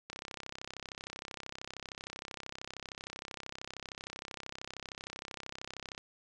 click train, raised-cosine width 0.2 ms, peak -24 dBFS, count 195, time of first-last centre 0.1-5.979 s, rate 33 Hz, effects resampled to 22050 Hz

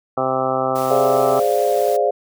harmonic tone, 130.9 Hz, C3, 1 cent sharp, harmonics 1 / 2 / 3 / 4 / 5 / 6 / 7 / 8 / 9 / 10, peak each -32 / -28 / -27 / -23 / -24 / -23 / -35 / -33 / -26 / -27 dBFS, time 0.17-1.4 s, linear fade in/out 5 ms
white noise, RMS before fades -35 dBFS, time 0.75-1.97 s, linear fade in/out 10 ms
sine chord, D half-diminished seventh, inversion second, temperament equal, 415.3 / 523.3 / 587.3 / 698.5 Hz, Ab4 / C5 / D5 / F5, 0 / 0 / 0 / 0 cents, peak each -20 dBFS, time 0.9-2.11 s, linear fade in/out 10 ms
effects none

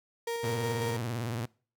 35% pulse tone with tremolo, 466.2 Hz, A#4, in tune, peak -29 dBFS, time 0.27-0.97 s, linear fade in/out 5 ms, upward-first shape square, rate 5.5 Hz, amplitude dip 25%
sawtooth tone with vibrato, 116.54 Hz, A#2, in tune, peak -28 dBFS, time 0.43-1.46 s, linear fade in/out 10 ms, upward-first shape sine, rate 18 Hz, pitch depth 130 cents each way
effects noise-tail reverb RT60 0.4 s tail -24 dB re dry

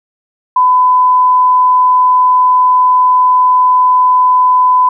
sine tone, 1005 Hz, B5, 30 cents sharp, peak -5 dBFS, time 0.56-4.89 s, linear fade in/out 5 ms, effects none

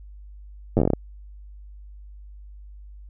slowing click train, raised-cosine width 2 ms, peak -6 dBFS, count 10, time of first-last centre 0.77-0.935 s, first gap 9 ms, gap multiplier 1.17, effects added 50 Hz sine -40 dBFS peak until 3.09 s

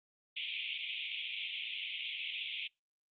white band-pass noise, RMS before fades -40 dBFS, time 0.36-2.68 s, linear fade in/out 10 ms, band 2200 to 3500 Hz, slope 96 dB/octave, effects noise-tail reverb RT60 0.2 s tail -26 dB re dry + Opus 32 kbps

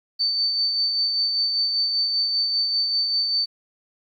sine tone with tremolo, 4553 Hz, C#8, 45 cents sharp, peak -18 dBFS, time 0.19-3.46 s, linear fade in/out 20 ms, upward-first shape sine, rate 5.1 Hz, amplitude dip 35%, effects 10-bit

